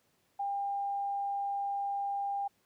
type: tone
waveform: sine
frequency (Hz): 800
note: G5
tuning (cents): +35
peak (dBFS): -31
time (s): 0.39-2.48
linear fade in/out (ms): 10
effects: pink hiss -72 dBFS RMS until 2.65 s + high-pass 100 Hz 12 dB/octave